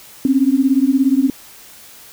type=beating tone pair; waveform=sine; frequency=260 / 277 Hz; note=C4 / C#4; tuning=-11 / -1 cents; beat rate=17 Hz; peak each=-14 dBFS; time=0.25-1.3 s; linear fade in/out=2 ms; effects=white hiss -41 dBFS RMS until 2.12 s